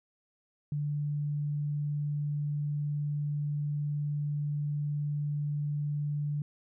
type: tone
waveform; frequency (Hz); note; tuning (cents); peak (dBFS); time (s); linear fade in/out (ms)
sine; 146.83; D3; 0; -29; 0.72-6.42; 2
effects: none